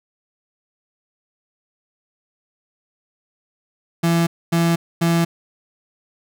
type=tone bursts; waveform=35% pulse; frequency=168.1 Hz; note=E3; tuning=34 cents sharp; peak=-13 dBFS; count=3; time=4.03-5.25 s; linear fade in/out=10 ms; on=240 ms; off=250 ms; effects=none